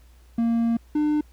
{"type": "tone pair in turn", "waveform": "triangle", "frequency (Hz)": [231.5, 300.3], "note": ["A#3", "D4"], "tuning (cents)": [-12, 39], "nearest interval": "perfect fourth", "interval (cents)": 451, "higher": "second", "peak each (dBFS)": -17, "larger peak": "neither", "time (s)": [[0.38, 0.77], [0.95, 1.21]], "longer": "first", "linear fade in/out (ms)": 5, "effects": ["added 60 Hz sine -49 dBFS peak until 1.32 s", "pink hiss -61 dBFS RMS until 1.32 s"]}